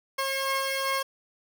15% pulse tone pair together, 539.2 / 1081 Hz, C#5 / C#6, -48 / -44 cents, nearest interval octave, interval 1204 cents, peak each -22 / -24 dBFS, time 0.18-1.03 s, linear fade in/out 10 ms, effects none

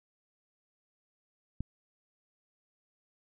click, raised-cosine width 5 ms, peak -22 dBFS, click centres 1.606 s, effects none

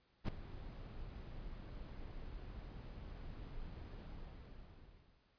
brown noise with ADSR envelope, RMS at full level -32 dBFS, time 0.24-5.24 s, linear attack 45 ms, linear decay 3 ms, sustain -17 dB, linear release 1200 ms, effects pink hiss -75 dBFS RMS until 5.38 s + resampled to 11025 Hz

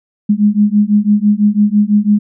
sine beating tone pair, 204.9 / 210.9 Hz, G#3 / G#3, -23 / +27 cents, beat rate 6 Hz, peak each -11 dBFS, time 0.29-2.19 s, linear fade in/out 10 ms, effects none

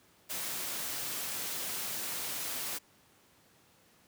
white noise, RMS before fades -37 dBFS, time 0.29-2.79 s, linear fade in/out 20 ms, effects pink hiss -64 dBFS RMS until 4.07 s + high-pass 100 Hz 12 dB/octave

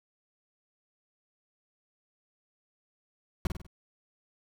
brown noise with echo, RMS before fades -26 dBFS, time 3.45-3.47 s, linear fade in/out 2 ms, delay 49 ms, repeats 4, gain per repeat -6 dB, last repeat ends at 3.666 s, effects none

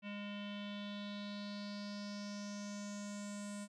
square tone with low-pass filter sweep, 204.5 Hz, G#3, 26 cents flat, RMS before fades -45 dBFS, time 0.02-3.68 s, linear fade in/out 50 ms, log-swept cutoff 2700 to 8600 Hz, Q 4.7, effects none

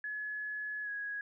sine tone with pitch glide, 1700 to 1662.1 Hz, G#6 to G#6, +40 to +1 cents, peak -36 dBFS, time 0.04-1.21 s, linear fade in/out 2 ms, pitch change -39 cents, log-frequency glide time 0.83-0.89 s, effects none

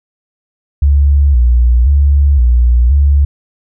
sine tone with vibrato, 65.41 Hz, C2, in tune, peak -5 dBFS, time 0.82-3.25 s, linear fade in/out 5 ms, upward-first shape square, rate 0.96 Hz, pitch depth 140 cents each way, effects none

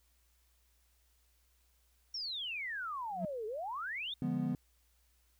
sine exponential two-way sweep, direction down then up, 5650 to 415.3 to 3720 Hz, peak -37 dBFS, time 2.14-4.14 s, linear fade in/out 5 ms, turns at 3.46 s
triangle tone with exponential growth, 183.1 Hz, F#3, 18 cents flat, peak -29 dBFS, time 3.1-3.25 s, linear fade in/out 2 ms, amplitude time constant 32 ms
triangle chord, D diminished seventh, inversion none, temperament equal, 146.83 / 174.61 / 207.7 / 246.9 Hz, D3 / F3 / Ab3 / Cb4, 0 / 0 / 0 / 0 cents, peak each -37 / -36 / -38 / -33 dBFS, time 4.22-4.55 s, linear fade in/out 2 ms
effects added 60 Hz sine -70 dBFS peak until 5.39 s + white hiss -74 dBFS RMS until 5.39 s

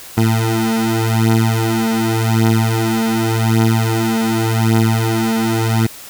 20% pulse beating tone pair, 111.9 / 112.77 Hz, A2 / A2, +30 / +43 cents, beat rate 0.87 Hz, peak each -11 dBFS, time 0.17-5.87 s, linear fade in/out 10 ms, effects white hiss -35 dBFS RMS until 6.09 s

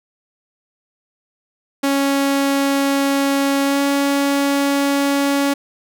sawtooth tone with pitch glide, 277.2 to 280.4 Hz, C#4 to C#4, 0 to +20 cents, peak -11 dBFS, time 1.83-5.54 s, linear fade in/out 10 ms, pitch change +20 cents, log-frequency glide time 3.64-3.81 s, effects none

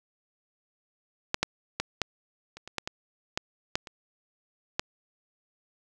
clicks, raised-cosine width 0.2 ms, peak -7 / -6 / -10 / -8 / -26 / -24 / -12 / -15 / -10 / -8 / -24 / -8 dBFS, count 12, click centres 1.344 / 1.43 / 1.8 / 2.017 / 2.57 / 2.676 / 2.783 / 2.875 / 3.375 / 3.755 / 3.872 / 4.795 s, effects none

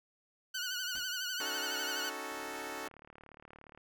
15% pulse tone with vibrato, 1480 Hz, F#6, in tune, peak -29 dBFS, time 0.54-2.1 s, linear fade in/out 10 ms, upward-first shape triangle, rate 12 Hz, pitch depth 79 cents each way
pink noise with exponential decay, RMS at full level -48 dBFS, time 0.95-1.14 s, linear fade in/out 2 ms, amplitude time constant 40 ms
10% pulse chord, D# half-diminished seventh, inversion third, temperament equal, 277.2 / 311.1 / 370 / 440 Hz, C#4 / D#4 / F#4 / A4, 0 / 0 / 0 / 0 cents, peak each -38 / -38 / -38 / -35 dBFS, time 1.4-2.88 s, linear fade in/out 2 ms
click train, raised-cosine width 0.5 ms, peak -38 dBFS, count 55, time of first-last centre 2.32-3.776 s, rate 37.1 Hz
effects none

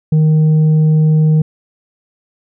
triangle tone with tanh clipping, 155.56 Hz, D#3, in tune, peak -8 dBFS, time 0.12-1.42 s, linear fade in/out 5 ms, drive 8 dB, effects none

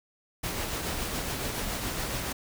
pink noise with tremolo, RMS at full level -31 dBFS, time 0.43-2.33 s, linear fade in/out 10 ms, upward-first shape triangle, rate 7.1 Hz, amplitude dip 35%, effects none

